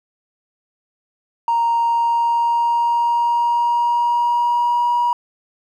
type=tone with pitch glide; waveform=triangle; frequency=932.3 to 960.2 Hz; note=A#5 to B5; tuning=0 to -49 cents; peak=-11 dBFS; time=1.48-5.13 s; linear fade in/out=2 ms; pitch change=+51 cents; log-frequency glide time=1.79-4.92 s; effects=tanh soft clip ceiling -11 dBFS